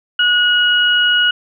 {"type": "tone pair together", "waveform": "sine", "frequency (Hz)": [1456, 2903], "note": ["F#6", "F#7"], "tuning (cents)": [-28, -34], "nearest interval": "octave", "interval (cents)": 1194, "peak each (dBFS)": -13, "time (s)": [0.19, 1.31], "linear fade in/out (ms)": 5, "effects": []}